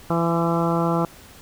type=harmonic tone with a mistuned harmonic; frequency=167.8 Hz; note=E3; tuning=31 cents sharp; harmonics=1 / 2 / 3 / 4 / 5 / 6 / 7 / 8; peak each=-22 / -25 / -27 / -28 / -29 / -30 / -30 / -31 dBFS; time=0.1-1.05 s; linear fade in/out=2 ms; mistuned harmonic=6; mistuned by=+20 cents; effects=pink hiss -46 dBFS RMS until 1.41 s